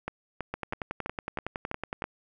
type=two click trains; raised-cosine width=0.5 ms; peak=-17 / -17 dBFS; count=17 / 7; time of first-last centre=0.54-2.021 / 0.08-2.041 s; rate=10.8 / 3.06 Hz; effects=none